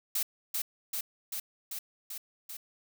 blue noise with echo, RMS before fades -30 dBFS, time 0.15-0.23 s, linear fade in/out 5 ms, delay 390 ms, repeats 6, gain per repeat -2 dB, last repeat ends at 2.57 s, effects none

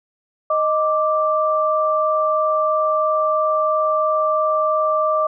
sine tone pair together, 622.3 / 1174.7 Hz, D#5 / D6, 0 / 0 cents, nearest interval major seventh, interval 1100 cents, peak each -18 dBFS, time 0.5-5.27 s, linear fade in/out 5 ms, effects none

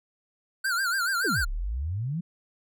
square tone with vibrato, 1480 Hz, F#6, in tune, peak -25 dBFS, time 0.64-1.45 s, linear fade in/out 10 ms, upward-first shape sine, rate 7 Hz, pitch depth 140 cents each way
sine exponential two-way sweep, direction down then up, 515 to 32.09 to 180.5 Hz, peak -27 dBFS, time 1.24-2.21 s, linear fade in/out 10 ms, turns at 1.48 s
effects none

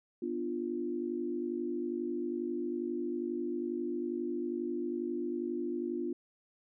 sine chord, B diminished, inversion none, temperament equal with one note detuned, 246.9 / 296.9 / 349.2 Hz, B3 / D4 / F4, 0 / +19 / 0 cents, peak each -38 / -39 / -35 dBFS, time 0.22-6.13 s, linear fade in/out 5 ms, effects none

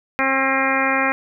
harmonic tone with a mistuned harmonic, 268.2 Hz, C4, 43 cents sharp, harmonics 1 / 2 / 3 / 4 / 5 / 6 / 7 / 8 / 9, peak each -25 / -25 / -25 / -25 / -25 / -25 / -25 / -25 / -25 dBFS, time 0.19-1.12 s, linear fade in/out 0 ms, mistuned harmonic 8, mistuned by -34 cents, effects none

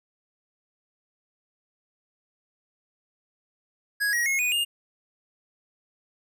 square tone with pitch steps, 1661.2 / 1897.2 / 2167 / 2475 / 2826 Hz, G#6 / A#6 / C#7 / D#7 / F7, 0 / +30 / -40 / -10 / +20 cents, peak -23 dBFS, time 4-4.65 s, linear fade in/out 20 ms, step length 130 ms, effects none

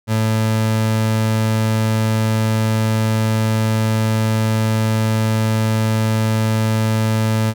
30% pulse tone, 110 Hz, A2, in tune, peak -12 dBFS, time 0.07-7.54 s, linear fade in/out 50 ms, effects none

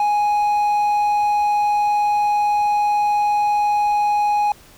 triangle tone, 830.6 Hz, G#5, in tune, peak -13 dBFS, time 0-4.52 s, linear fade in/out 2 ms, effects pink hiss -47 dBFS RMS until 4.77 s

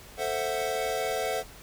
square chord, F# half-diminished seventh, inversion first, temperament equal with one note detuned, 443.1 / 523.3 / 659.3 / 740 Hz, A4 / C5 / E5 / F#5, +12 / 0 / 0 / 0 cents, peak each -34 dBFS, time 0.17-1.44 s, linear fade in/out 50 ms, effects added 50 Hz sine -56 dBFS peak until 1.62 s + pink hiss -49 dBFS RMS until 1.62 s

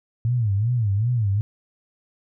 sine tone with vibrato, 110.4 Hz, A2, 6 cents sharp, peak -18 dBFS, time 0.25-1.41 s, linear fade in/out 0 ms, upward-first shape sine, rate 2.6 Hz, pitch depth 210 cents each way, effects none

